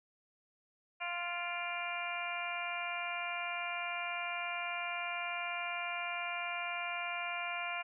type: harmonic tone with a mistuned harmonic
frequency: 348.5 Hz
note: F4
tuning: 4 cents flat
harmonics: 2 / 3 / 4 / 5 / 6 / 7 / 8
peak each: -42 / -44 / -44 / -48 / -49 / -40 / -45 dBFS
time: 1-7.83 s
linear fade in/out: 20 ms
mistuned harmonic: 7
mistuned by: -39 cents
effects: none